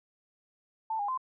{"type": "tone with pitch steps", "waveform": "sine", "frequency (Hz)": [886, 815, 1035], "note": ["A5", "G#5", "C6"], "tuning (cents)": [12, -33, -19], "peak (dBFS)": -29, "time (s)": [0.9, 1.176], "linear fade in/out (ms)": 5, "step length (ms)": 92, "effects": []}